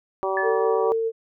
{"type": "harmonic tone", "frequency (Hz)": 191.7, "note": "G3", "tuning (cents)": -38, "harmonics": [2, 3, 4, 5, 6], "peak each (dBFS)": [-26, -28, -29, -30, -31], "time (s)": [0.23, 0.92], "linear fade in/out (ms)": 0}
{"type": "tone with exponential decay", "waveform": "sine", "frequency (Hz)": 1730, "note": "A6", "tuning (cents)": -30, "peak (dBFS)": -22, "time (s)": [0.37, 0.88], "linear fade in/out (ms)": 2, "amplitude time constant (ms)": 110}
{"type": "tone with tremolo", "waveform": "sine", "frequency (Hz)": 451.6, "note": "A4", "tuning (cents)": 45, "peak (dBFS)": -19, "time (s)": [0.42, 1.12], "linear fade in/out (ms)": 50, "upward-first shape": "sine", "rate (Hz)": 4.6, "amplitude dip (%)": 25}
{"effects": []}